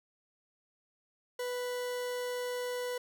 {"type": "tone", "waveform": "40% pulse", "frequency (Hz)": 493.9, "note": "B4", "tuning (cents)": 0, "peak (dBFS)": -33, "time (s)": [1.39, 2.98], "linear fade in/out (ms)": 5, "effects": []}